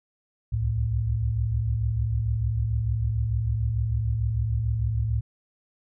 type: tone cluster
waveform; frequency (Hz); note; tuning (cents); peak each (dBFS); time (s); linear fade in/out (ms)
sine; 66.1 / 72.8 / 110.7; C2 / D2 / A2; +18 / -15 / +11; -29 / -30 / -24; 0.52-5.21; 10
effects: none